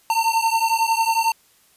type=beating tone pair; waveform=square; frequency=899 / 910 Hz; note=A5 / A#5; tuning=+37 / -42 cents; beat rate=11 Hz; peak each=-21 dBFS; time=0.1-1.32 s; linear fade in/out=2 ms; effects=white hiss -57 dBFS RMS until 1.76 s + resampled to 32000 Hz